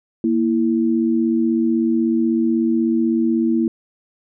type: tone pair together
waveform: sine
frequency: 233.4 / 329.6 Hz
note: A#3 / E4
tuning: +2 / 0 cents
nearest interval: tritone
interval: 598 cents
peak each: -17 / -18 dBFS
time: 0.24-3.68 s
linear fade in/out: 2 ms
effects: none